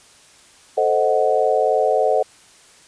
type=chord; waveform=sine; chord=A diminished seventh; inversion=none; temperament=equal; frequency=440 / 523.3 / 622.3 / 740 Hz; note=A4 / C5 / Eb5 / Gb5; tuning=0 / 0 / 0 / 0 cents; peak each=-20 dBFS; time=0.77-2.23 s; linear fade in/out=10 ms; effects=white hiss -49 dBFS RMS until 2.87 s + resampled to 22050 Hz

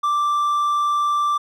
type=tone; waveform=triangle; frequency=1174.7 Hz; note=D6; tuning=in tune; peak=-15 dBFS; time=0.03-1.38 s; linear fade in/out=10 ms; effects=none

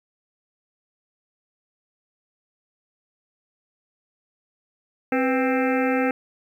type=harmonic tone with a mistuned harmonic; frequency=263.3 Hz; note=C4; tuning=11 cents sharp; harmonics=1 / 2 / 3 / 5 / 6 / 7 / 8 / 9 / 10; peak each=-22 / -24 / -28 / -32 / -32 / -35 / -33 / -36 / -36 dBFS; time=5.12-6.11 s; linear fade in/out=2 ms; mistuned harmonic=2; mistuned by=-88 cents; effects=9-bit

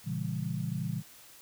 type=chord; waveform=sine; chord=A# diminished seventh; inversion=none; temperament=just; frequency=116.54 / 139.85 / 167.82 / 201.4 Hz; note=A#2 / C#3 / E3 / G3; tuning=0 / +16 / +31 / +47 cents; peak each=-37 / -36 / -35 / -39 dBFS; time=0.04-1.03 s; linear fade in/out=50 ms; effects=white hiss -54 dBFS RMS until 1.41 s

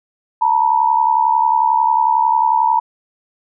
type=tone pair together; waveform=sine; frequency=889.9 / 961 Hz; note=A5 / B5; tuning=+19 / -48 cents; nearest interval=minor second; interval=133 cents; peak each=-14 dBFS; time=0.41-2.8 s; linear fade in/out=10 ms; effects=none

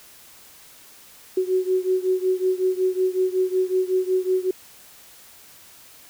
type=beating tone pair; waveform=sine; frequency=370 / 375.4 Hz; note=F#4 / F#4; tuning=0 / +25 cents; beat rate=5.4 Hz; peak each=-21 / -23 dBFS; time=1.37-4.51 s; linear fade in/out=5 ms; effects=white hiss -48 dBFS RMS until 6.09 s

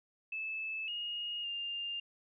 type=tone with pitch steps; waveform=sine; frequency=2617 / 2863 / 2803 Hz; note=E7 / F7 / F7; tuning=-13 / +42 / +6 cents; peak=-36 dBFS; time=0.32-2 s; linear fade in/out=5 ms; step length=560 ms; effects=none

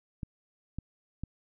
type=clicks; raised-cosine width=5 ms; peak=-23 dBFS; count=3; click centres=0.232 / 0.786 / 1.236 s; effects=none

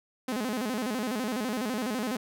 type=tone with vibrato; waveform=sawtooth; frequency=233.1 Hz; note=A#3; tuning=in tune; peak=-25 dBFS; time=0.28-2.17 s; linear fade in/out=5 ms; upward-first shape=square; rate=12 Hz; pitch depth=170 cents each way; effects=none

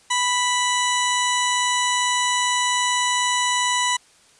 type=harmonic tone with a mistuned harmonic; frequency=987.8 Hz; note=B5; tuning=in tune; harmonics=1 / 2 / 3 / 4 / 6 / 7 / 8 / 9; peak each=-22 / -25 / -27 / -28 / -30 / -30 / -31 / -32 dBFS; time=0.1-3.97 s; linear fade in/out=10 ms; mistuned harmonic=9; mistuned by=+33 cents; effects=white hiss -54 dBFS RMS until 4.39 s + resampled to 22050 Hz

